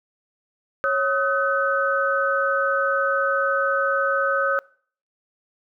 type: tone cluster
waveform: sine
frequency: 551 / 1269 / 1515 Hz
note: C#5 / D#6 / F#6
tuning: -11 / +34 / +40 cents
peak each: -23 dBFS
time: 0.84-4.59 s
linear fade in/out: 0 ms
effects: noise-tail reverb RT60 0.5 s tail -23 dB re dry